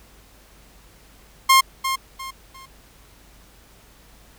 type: tone with echo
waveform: sawtooth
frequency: 1064 Hz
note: C6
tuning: 29 cents sharp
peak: -7 dBFS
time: 1.49-1.61 s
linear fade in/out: 10 ms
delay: 350 ms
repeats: 3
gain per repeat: -10 dB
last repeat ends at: 2.66 s
effects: added 50 Hz sine -52 dBFS peak until 4.38 s + pink hiss -52 dBFS RMS until 4.38 s